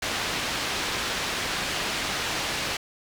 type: low-pass noise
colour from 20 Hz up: white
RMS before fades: -29 dBFS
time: 0.02-2.77 s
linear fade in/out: 5 ms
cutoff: 4000 Hz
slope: 12 dB/octave
effects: none